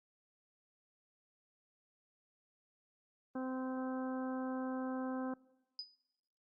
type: harmonic tone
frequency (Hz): 258.9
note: C4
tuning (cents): -18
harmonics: 1 / 2 / 3 / 4 / 5 / 6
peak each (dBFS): -38 / -44 / -48 / -50 / -52 / -54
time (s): 3.35-5.34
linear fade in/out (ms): 5
type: tone with exponential decay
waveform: sine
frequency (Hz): 4978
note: D#8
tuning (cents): 0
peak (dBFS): -37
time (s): 5.79-5.94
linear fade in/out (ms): 1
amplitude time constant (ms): 31
effects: noise-tail reverb RT60 1.0 s tail -22 dB re dry + Opus 32 kbps